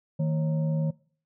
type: tone with frequency modulation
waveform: sine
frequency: 158 Hz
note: D#3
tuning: 27 cents sharp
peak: -23 dBFS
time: 0.19-0.91 s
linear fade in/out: 10 ms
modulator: 386 Hz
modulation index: 0.53
effects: noise-tail reverb RT60 0.5 s tail -23 dB re dry